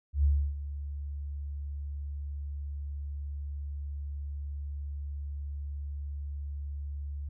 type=tone with ADSR envelope; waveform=sine; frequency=71.6 Hz; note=D2; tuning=43 cents flat; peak=-20 dBFS; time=0.13-7.29 s; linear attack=110 ms; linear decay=300 ms; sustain=-14 dB; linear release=7 ms; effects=none